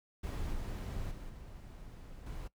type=noise with level steps; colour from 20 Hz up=brown; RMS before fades=-37 / -39 / -45 / -49 / -42 dBFS; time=0.23-2.48 s; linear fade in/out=10 ms; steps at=0.53 / 1.11 / 1.29 / 2.26 s; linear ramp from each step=5 ms; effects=noise-tail reverb RT60 0.1 s tail -19 dB re dry